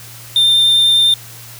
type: tone with vibrato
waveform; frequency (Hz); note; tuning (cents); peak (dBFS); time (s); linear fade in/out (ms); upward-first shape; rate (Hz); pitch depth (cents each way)
triangle; 3600; A7; +39; -7; 0.36-1.14; 2; sine; 9.9; 9
effects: added 117 Hz sine -38 dBFS peak until 1.59 s + white hiss -36 dBFS RMS until 1.59 s